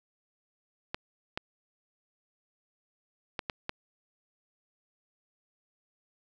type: clicks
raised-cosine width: 0.3 ms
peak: -16 dBFS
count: 5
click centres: 0.945 / 1.375 / 3.392 / 3.498 / 3.694 s
effects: none